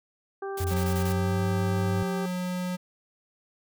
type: harmonic tone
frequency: 392 Hz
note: G4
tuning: in tune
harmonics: 1 / 2 / 3 / 4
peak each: -32 / -38 / -42 / -44 dBFS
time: 0.42-2.26 s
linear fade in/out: 5 ms
type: noise bursts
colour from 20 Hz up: white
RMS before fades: -39 dBFS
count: 6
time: 0.57-1.125 s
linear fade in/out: 5 ms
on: 75 ms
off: 21 ms
type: tone with pitch glide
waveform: triangle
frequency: 88.6 to 100.03 Hz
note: F2 to G2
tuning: +25 to +36 cents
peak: -24 dBFS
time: 0.6-2.03 s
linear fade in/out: 5 ms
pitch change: +211 cents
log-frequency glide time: 0.92-1.47 s
type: tone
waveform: square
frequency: 181 Hz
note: F#3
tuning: 38 cents flat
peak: -29 dBFS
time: 0.7-2.77 s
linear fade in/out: 20 ms
effects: none